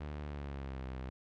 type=tone with pitch glide; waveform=sawtooth; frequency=74 to 64.79 Hz; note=D2 to C2; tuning=+14 to -16 cents; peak=-36 dBFS; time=0-1.1 s; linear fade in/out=10 ms; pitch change=-230 cents; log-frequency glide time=0.24-0.86 s; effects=low-pass 3000 Hz 12 dB/octave